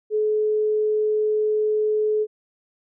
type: tone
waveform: sine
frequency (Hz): 427.6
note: A4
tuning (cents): -49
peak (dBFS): -18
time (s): 0.1-2.27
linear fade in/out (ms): 50
effects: none